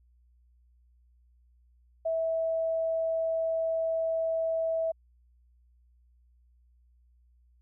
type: tone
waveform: sine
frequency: 652 Hz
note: E5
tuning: 19 cents flat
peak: -26 dBFS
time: 2.05-4.92 s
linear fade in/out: 10 ms
effects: added 60 Hz sine -60 dBFS peak until 7.61 s